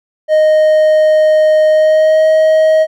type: tone with pitch glide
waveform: triangle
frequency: 620 to 630.1 Hz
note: D#5 to D#5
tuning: -6 to +22 cents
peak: -4 dBFS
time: 0.28-2.87 s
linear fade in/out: 50 ms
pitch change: +28 cents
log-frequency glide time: 1.69-2.27 s
effects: none